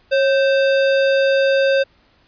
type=tone with sample-and-hold; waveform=sine; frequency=545 Hz; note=C#5; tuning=29 cents flat; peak=-12 dBFS; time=0.11-1.84 s; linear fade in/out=20 ms; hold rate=2100 Hz; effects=pink hiss -56 dBFS RMS until 2.27 s + resampled to 11025 Hz